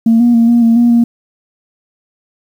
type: tone with pitch steps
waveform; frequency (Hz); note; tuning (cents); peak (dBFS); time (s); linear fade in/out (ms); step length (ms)
sine; 227.7 / 239.3 / 231 / 237 / 229.5 / 238.3 / 235.1; A#3 / A#3 / A#3 / A#3 / A#3 / A#3 / A#3; -40 / +46 / -16 / +29 / -27 / +38 / +15; -4; 0.06-1.04; 5; 140
effects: tanh soft clip ceiling -2 dBFS + 7-bit